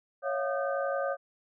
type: tone cluster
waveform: sine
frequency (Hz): 553 / 660 / 711 / 1221 / 1543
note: C#5 / E5 / F5 / D#6 / G6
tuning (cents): -4 / +2 / +31 / -33 / -28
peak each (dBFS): -30 / -38 / -36 / -37 / -38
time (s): 0.22-1.17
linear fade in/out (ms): 50
effects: none